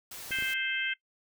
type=noise; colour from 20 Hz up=white; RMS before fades=-43 dBFS; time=0.11-0.54 s; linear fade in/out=5 ms
type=clicks; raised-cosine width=2 ms; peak=-31 dBFS; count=3; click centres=0.308 / 0.387 / 0.424 s
type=harmonic tone; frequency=523.3 Hz; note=C5; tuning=in tune; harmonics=3 / 4 / 5 / 6; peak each=-33 / -34 / -35 / -36 dBFS; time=0.31-0.94 s; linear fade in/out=10 ms
effects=noise-tail reverb RT60 0.1 s tail -19 dB re dry